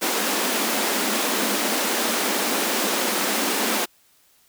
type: high-pass noise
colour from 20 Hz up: pink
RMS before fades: -23 dBFS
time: 0.01-3.86 s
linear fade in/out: 20 ms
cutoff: 200 Hz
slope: 96 dB/octave
effects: white hiss -59 dBFS RMS until 4.48 s